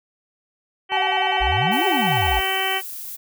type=harmonic tone; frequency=382.3 Hz; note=G4; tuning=43 cents flat; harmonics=1 / 2 / 3 / 4 / 5 / 6 / 7 / 8; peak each=-30 / -26 / -32 / -31 / -27 / -28 / -32 / -26 dBFS; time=0.89-2.82 s; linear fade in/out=50 ms
type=tone with vibrato; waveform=triangle; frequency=788 Hz; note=G5; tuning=9 cents sharp; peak=-20 dBFS; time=0.92-2.39 s; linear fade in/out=0 ms; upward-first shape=square; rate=10 Hz; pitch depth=130 cents each way
type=exponential two-way sweep; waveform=sine; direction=up then down; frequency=46.49 to 415.3 to 46.49 Hz; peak=-22 dBFS; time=1.4-2.41 s; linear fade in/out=20 ms; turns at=1.86 s
type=noise; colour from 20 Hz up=violet; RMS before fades=-33 dBFS; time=1.71-3.17 s; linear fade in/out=20 ms
effects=none